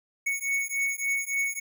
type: beating tone pair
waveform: square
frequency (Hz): 2217 / 2220.5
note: C#7 / C#7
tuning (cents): 0 / +2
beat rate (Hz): 3.5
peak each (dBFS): -30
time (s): 0.26-1.6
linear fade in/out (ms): 10
effects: none